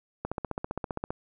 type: click train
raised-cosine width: 1 ms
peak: -17 dBFS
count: 14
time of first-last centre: 0.25-1.105 s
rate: 15.2 Hz
effects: none